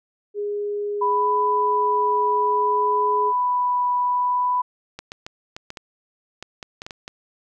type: tone with pitch glide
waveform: sine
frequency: 411.9 to 419.1 Hz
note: G#4 to G#4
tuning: -14 to +16 cents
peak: -23 dBFS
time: 0.34-3.33 s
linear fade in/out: 50 ms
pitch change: +30 cents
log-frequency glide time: 1.06-1.28 s
type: tone with vibrato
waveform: sine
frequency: 990 Hz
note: B5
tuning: 4 cents sharp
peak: -18 dBFS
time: 1.01-4.62 s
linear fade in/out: 10 ms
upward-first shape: triangle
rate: 0.6 Hz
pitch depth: 9 cents each way
type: clicks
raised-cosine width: 0.2 ms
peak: -17 dBFS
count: 12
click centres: 4.99 / 5.119 / 5.265 / 5.565 / 5.704 / 5.772 / 6.426 / 6.628 / 6.819 / 6.865 / 6.908 / 7.079 s
effects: none